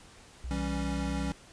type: tone with pitch glide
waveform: sine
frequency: 62.2 to 62.78 Hz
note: B1 to B1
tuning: +13 to +29 cents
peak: -34 dBFS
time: 0.44-1.31 s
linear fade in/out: 0 ms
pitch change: +16 cents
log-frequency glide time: 0.74-1.18 s
type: chord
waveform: square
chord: C# diminished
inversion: first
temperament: equal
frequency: 164.81 / 196 / 277.2 Hz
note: E3 / G3 / C#4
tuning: 0 / 0 / 0 cents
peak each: -37 / -37 / -36 dBFS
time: 0.51-1.32 s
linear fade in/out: 0 ms
effects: pink hiss -54 dBFS RMS until 1.52 s + resampled to 22050 Hz